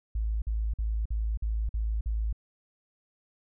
sine tone bursts, 54.3 Hz, A1, 22 cents flat, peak -26 dBFS, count 7, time 0.15-2.328 s, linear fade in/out 5 ms, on 270 ms, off 48 ms, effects none

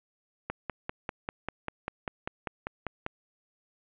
click train, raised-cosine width 0.5 ms, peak -17 dBFS, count 14, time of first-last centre 0.5-3.064 s, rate 5.07 Hz, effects resampled to 8000 Hz + 8-bit

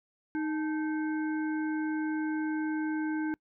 harmonic tone with a mistuned harmonic, 310.2 Hz, D#4, 5 cents flat, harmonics 1 / 3 / 5 / 7, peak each -29 / -42 / -40 / -51 dBFS, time 0.35-3.34 s, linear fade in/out 0 ms, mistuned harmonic 3, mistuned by -110 cents, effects noise-tail reverb RT60 0.1 s tail -26 dB re dry

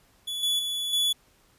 45% pulse tone with level steps, 3422 Hz, A7, 49 cents flat, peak -30 / -23 / -28 / -22 dBFS, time 0.27-1.13 s, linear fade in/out 10 ms, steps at 0.43 / 0.59 / 0.93 s, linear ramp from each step 2 ms, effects pink hiss -62 dBFS RMS until 1.58 s + resampled to 32000 Hz

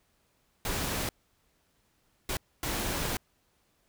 pink noise bursts at uneven times, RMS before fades -32 dBFS, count 3, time 0.65-1.09 / 2.29-2.37 / 2.63-3.17 s, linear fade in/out 2 ms, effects pink hiss -71 dBFS RMS until 3.88 s

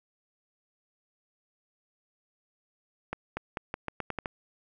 accelerating click train, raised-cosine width 0.5 ms, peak -17 dBFS, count 9, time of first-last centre 3.13-4.258 s, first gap 240 ms, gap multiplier 0.84, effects none

